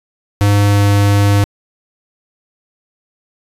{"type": "tone with pitch glide", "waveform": "square", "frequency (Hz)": [101.8, 101.21], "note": ["G#2", "G#2"], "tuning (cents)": [-34, -44], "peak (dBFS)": -9, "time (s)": [0.41, 1.44], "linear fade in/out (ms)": 0, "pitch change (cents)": -10, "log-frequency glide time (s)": [0.68, 0.8], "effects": ["resampled to 32000 Hz"]}